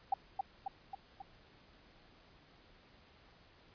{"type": "tone with echo", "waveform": "sine", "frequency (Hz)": 783, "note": "G5", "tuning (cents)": -2, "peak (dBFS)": -27, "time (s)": [0.12, 0.14], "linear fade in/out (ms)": 5, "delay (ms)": 270, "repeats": 4, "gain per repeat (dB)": -4, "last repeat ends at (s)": 1.22, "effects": ["pink hiss -63 dBFS RMS until 3.74 s", "resampled to 11025 Hz"]}